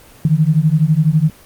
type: beating tone pair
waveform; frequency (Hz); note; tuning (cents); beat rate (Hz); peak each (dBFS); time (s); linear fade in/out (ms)
sine; 150 / 162; D3 / E3; +37 / -30; 12; -13; 0.25-1.3; 2
effects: pink hiss -43 dBFS RMS until 1.45 s + Opus 24 kbps